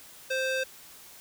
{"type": "tone with band-pass filter", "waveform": "square", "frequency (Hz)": 523.3, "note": "C5", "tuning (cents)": 0, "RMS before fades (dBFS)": -29, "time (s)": [0.3, 0.64], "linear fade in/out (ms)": 10, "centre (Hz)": 2300, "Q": 0.59, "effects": ["white hiss -50 dBFS RMS until 1.2 s"]}